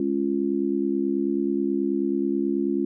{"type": "chord", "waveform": "sine", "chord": "Db major", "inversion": "second", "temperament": "just", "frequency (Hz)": [207.9, 277.2, 346.5], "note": ["Ab3", "Db4", "F4"], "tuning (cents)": [2, 0, -14], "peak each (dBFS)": [-28, -25, -25], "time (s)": [0, 2.85], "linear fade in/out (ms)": 2, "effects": []}